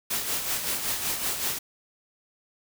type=noise with tremolo; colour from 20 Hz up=white; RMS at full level=-27 dBFS; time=0.1-1.59 s; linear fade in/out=10 ms; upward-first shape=sine; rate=5.3 Hz; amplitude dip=50%; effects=none